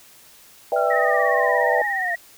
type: chord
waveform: sine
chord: E minor seventh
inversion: second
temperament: just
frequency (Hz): 494.4 / 593.3 / 659.3 / 791.1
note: B4 / D5 / E5 / G5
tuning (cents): +2 / +18 / 0 / +16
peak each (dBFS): -23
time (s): 0.72-1.82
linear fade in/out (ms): 2
type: linear sweep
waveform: sine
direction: down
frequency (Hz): 1396.9 to 676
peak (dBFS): -26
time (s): 0.76-2.15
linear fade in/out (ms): 5
type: tone with vibrato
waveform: sine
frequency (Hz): 1864.7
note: A#6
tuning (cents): 0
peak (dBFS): -22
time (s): 0.9-2.16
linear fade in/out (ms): 10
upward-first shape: sine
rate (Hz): 17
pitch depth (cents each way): 50
effects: white hiss -49 dBFS RMS until 2.37 s